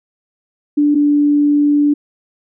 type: tone pair in turn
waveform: sine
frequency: 293.1 / 291.8 Hz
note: D4 / D4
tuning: -3 / -11 cents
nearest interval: unison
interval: 8 cents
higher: first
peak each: -9 dBFS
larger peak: neither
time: 0.77-0.95 / 0.95-1.94 s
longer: second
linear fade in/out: 10 ms
effects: none